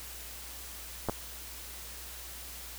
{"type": "clicks", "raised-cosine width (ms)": 1, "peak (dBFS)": -16, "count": 2, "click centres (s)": [1.087, 1.096], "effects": ["added 60 Hz sine -49 dBFS peak until 2.78 s", "white hiss -45 dBFS RMS until 2.78 s"]}